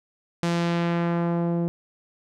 sawtooth tone with low-pass filter sweep, 170.8 Hz, F3, 38 cents flat, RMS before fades -24 dBFS, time 0.43-1.68 s, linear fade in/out 0 ms, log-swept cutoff 7500 to 460 Hz, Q 0.84, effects none

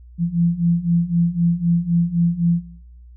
sine beating tone pair, 168.4 / 172.3 Hz, E3 / F3, +37 / -23 cents, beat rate 3.9 Hz, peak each -20 / -18 dBFS, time 0.18-2.63 s, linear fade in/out 50 ms, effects noise-tail reverb RT60 0.8 s tail -19 dB re dry + added 60 Hz sine -40 dBFS peak until 3.16 s

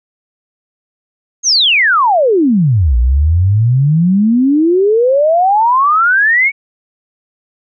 sine exponential two-way sweep, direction down then up, 6680 to 57.2 to 2273 Hz, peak -7 dBFS, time 1.43-6.52 s, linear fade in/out 50 ms, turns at 2.97 s, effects none

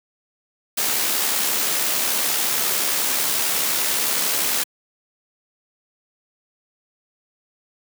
white noise with amplitude modulation, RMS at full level -20 dBFS, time 0.77-4.64 s, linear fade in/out 10 ms, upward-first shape sine, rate 71.3 Hz, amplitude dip 30%, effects high-pass 200 Hz 12 dB/octave

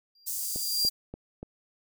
triangle tone with exponential growth, 4763 Hz, D8, 24 cents sharp, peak -20 dBFS, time 0.15-0.89 s, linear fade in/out 5 ms, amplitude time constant 160 ms
pink high-pass noise, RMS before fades -33 dBFS, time 0.26-0.9 s, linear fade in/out 20 ms, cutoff 6700 Hz, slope 24 dB/octave
click train, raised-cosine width 2 ms, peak -25 dBFS, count 4, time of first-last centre 0.56-1.43 s, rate 3.45 Hz
effects none

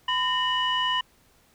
sine tone cluster, 1008 / 1831 / 2949 Hz, B5 / A#6 / F#7, +35 / -32 / -6 cents, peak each -25 / -29 / -25 dBFS, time 0.08-1.01 s, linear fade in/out 5 ms, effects tanh soft clip ceiling -15 dBFS + pink hiss -61 dBFS RMS until 1.54 s

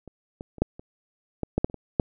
clicks, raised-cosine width 2 ms, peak -29 / -22 / -29 / -7 / -27 / -14 / -9 / -7 / -29 / -22 / -6 dBFS, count 11, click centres 0.077 / 0.409 / 0.583 / 0.62 / 0.795 / 1.433 / 1.58 / 1.645 / 1.699 / 1.743 / 1.998 s, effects none

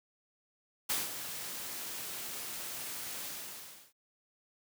white noise with ADSR envelope, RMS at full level -31 dBFS, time 0.89-3.93 s, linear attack 13 ms, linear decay 180 ms, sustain -10 dB, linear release 680 ms, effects high-pass 100 Hz 12 dB/octave

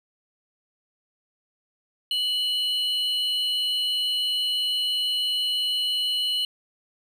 triangle tone pair together, 2960 / 4177 Hz, F#7 / C8, 0 / -4 cents, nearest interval tritone, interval 596 cents, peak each -22 / -28 dBFS, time 2.11-6.45 s, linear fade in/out 2 ms, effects none

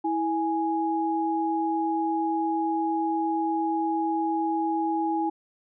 sine tone pair together, 326 / 830.6 Hz, E4 / G#5, -19 / 0 cents, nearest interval octave + major third, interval 1619 cents, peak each -26 / -26 dBFS, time 0.04-5.3 s, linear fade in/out 10 ms, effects none

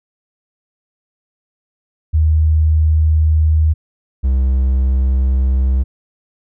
sine / triangle tone pair in turn, 78.2 / 65.36 Hz, D#2 / C2, +9 / -1 cents, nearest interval minor third, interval 310 cents, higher first, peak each -9 dBFS, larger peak neither, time 2.13-3.74 / 4.23-5.84 s, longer neither, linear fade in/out 20 ms, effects none

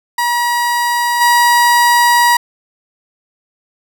30% pulse tone with level steps, 959 Hz, A#5, 49 cents sharp, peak -10 / -5 dBFS, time 0.18-2.37 s, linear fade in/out 5 ms, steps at 1.2 s, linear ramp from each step 20 ms, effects none

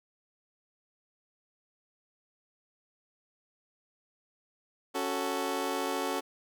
20% pulse chord, F# minor, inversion second, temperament just, 277.5 / 370 / 444 Hz, C#4 / F#4 / A4, +2 / 0 / +16 cents, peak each -30 dBFS, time 4.94-6.21 s, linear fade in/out 20 ms, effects none

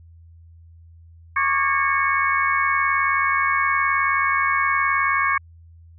sine tone cluster, 1103 / 1182 / 1635 / 1806 / 2214 Hz, C#6 / D6 / G#6 / A6 / C#7, -9 / +11 / -28 / +45 / -3 cents, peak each -21 / -26 / -24 / -29 / -23 dBFS, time 1.36-5.38 s, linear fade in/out 5 ms, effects added 83 Hz sine -44 dBFS peak until 5.98 s

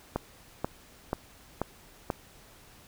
click train, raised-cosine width 1 ms, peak -14 dBFS, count 5, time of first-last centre 0.16-2.102 s, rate 2.06 Hz, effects pink hiss -55 dBFS RMS until 2.87 s

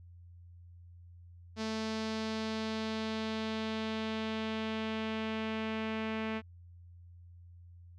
sawtooth tone with low-pass filter sweep, 220 Hz, A3, in tune, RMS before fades -36 dBFS, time 1.56-6.42 s, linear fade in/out 50 ms, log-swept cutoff 5100 to 2500 Hz, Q 2, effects added 87 Hz sine -51 dBFS peak until 7.98 s

